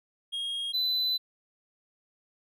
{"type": "tone pair in turn", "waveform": "triangle", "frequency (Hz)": [3260, 4009], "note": ["G#7", "B7"], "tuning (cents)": [-33, 25], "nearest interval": "major third", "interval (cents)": 358, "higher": "second", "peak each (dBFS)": [-29, -24], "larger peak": "second", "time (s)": [[0.32, 0.73], [0.73, 1.18]], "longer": "second", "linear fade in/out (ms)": 20, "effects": []}